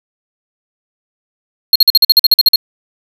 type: tone bursts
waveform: square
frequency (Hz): 4267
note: C8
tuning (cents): +33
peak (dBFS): -3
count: 12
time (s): 1.73-2.559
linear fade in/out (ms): 2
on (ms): 26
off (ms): 47
effects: none